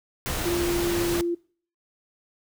pink noise, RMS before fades -29 dBFS, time 0.26-1.21 s, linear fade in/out 0 ms
sine tone with pitch glide, 346.4 to 344.2 Hz, F4 to F4, -14 to -25 cents, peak -23 dBFS, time 0.45-1.35 s, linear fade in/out 10 ms, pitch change -11 cents, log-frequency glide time 0.67-1.07 s
effects noise-tail reverb RT60 0.5 s tail -24 dB re dry

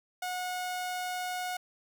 sawtooth tone, 728 Hz, F#5, 28 cents flat, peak -29 dBFS, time 0.22-1.57 s, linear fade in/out 5 ms, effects none

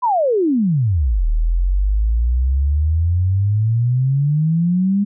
sine exponential two-way sweep, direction down then up, 1037 to 38.01 to 205.5 Hz, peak -13 dBFS, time 0.02-5.05 s, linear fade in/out 20 ms, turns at 1.27 s, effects none

